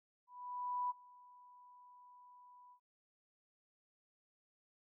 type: tone with ADSR envelope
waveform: sine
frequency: 987.8 Hz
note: B5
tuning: in tune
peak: -34 dBFS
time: 0.27-2.8 s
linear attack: 630 ms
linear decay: 23 ms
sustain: -24 dB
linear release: 82 ms
effects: none